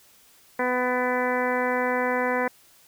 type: harmonic tone with a mistuned harmonic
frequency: 250 Hz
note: B3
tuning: 21 cents sharp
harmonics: 1 / 2 / 3 / 4 / 5 / 6 / 7 / 8 / 9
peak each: -30 / -26 / -31 / -29 / -40 / -33 / -32 / -32 / -41 dBFS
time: 0.59-2.48 s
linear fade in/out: 5 ms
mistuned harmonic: 9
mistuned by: +48 cents
effects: white hiss -56 dBFS RMS until 2.87 s